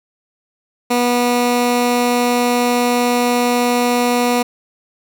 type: tone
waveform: 15% pulse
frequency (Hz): 243.5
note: B3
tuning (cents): -24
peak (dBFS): -7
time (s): 0.9-4.43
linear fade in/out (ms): 10
effects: none